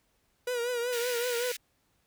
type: tone with vibrato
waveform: 45% pulse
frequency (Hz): 483.8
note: B4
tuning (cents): -36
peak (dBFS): -29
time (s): 0.47-1.52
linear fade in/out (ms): 5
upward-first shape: triangle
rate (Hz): 5.3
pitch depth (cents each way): 73
type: high-pass noise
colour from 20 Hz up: pink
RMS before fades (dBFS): -38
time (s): 0.92-1.57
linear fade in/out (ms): 10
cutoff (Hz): 1700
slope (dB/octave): 48
effects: pink hiss -72 dBFS RMS until 2.06 s